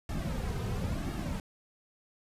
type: noise with flanger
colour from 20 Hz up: brown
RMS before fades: -34 dBFS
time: 0.09-1.4 s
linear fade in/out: 2 ms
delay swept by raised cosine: 2 to 3.6 ms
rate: 0.98 Hz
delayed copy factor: -0.7
effects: resampled to 32000 Hz